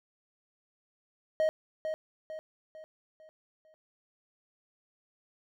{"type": "tone with echo", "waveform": "triangle", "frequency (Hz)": 627, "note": "D#5", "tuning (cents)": 13, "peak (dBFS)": -22, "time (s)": [1.4, 1.49], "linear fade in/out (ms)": 0, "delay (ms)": 450, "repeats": 5, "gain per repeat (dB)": -7, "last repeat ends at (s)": 3.74, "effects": []}